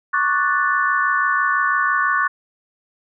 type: chord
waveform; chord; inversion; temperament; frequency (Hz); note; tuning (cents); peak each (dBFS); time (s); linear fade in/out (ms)
sine; D major seventh; third; equal; 1108.7 / 1174.7 / 1480 / 1760; C#6 / D6 / F#6 / A6; 0 / 0 / 0 / 0; -20 / -24 / -20 / -22; 0.13-2.28; 10
effects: none